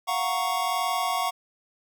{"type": "chord", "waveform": "square", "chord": "Gb major seventh", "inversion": "third", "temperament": "equal", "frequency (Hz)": [698.5, 740, 932.3, 1108.7], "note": ["F5", "Gb5", "Bb5", "Db6"], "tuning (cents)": [0, 0, 0, 0], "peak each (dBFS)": [-32, -30, -33, -29], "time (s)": [0.07, 1.31], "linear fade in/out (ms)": 20, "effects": []}